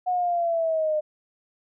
sine linear sweep, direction down, 733 to 605 Hz, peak -21 dBFS, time 0.06-1.01 s, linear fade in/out 20 ms, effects none

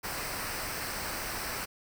pink noise with comb filter, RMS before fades -36 dBFS, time 0.03-1.66 s, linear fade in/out 20 ms, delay 0.29 ms, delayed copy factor -0.55, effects none

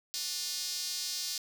square tone with high-pass filter, 163.6 Hz, E3, 13 cents flat, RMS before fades -36 dBFS, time 0.14-1.38 s, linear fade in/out 0 ms, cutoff 4800 Hz, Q 2.6, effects 9-bit

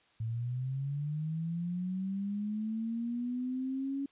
sine linear sweep, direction up, 110 to 279 Hz, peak -32 dBFS, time 0.2-4.06 s, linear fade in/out 5 ms, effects white hiss -67 dBFS RMS until 4.11 s + resampled to 8000 Hz

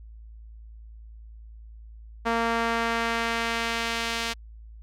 sawtooth tone with band-pass filter sweep, 230.5 Hz, A#3, 19 cents flat, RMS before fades -27 dBFS, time 2.25-4.34 s, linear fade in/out 20 ms, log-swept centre 1100 to 3600 Hz, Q 0.85, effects added 55 Hz sine -42 dBFS peak until 4.82 s

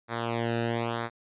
sawtooth tone with flanger, 116.54 Hz, A#2, in tune, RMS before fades -30 dBFS, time 0.08-1.1 s, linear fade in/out 50 ms, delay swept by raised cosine 0.34 to 0.92 ms, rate 1 Hz, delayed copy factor -0.85, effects resampled to 8000 Hz

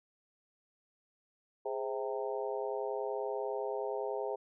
harmonic tone with a mistuned harmonic, 130.81 Hz, C3, in tune, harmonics 3 / 4 / 5 / 6 / 7, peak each -37 / -39 / -41 / -43 / -44 dBFS, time 1.65-4.36 s, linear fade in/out 10 ms, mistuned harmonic 3, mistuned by +89 cents, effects none

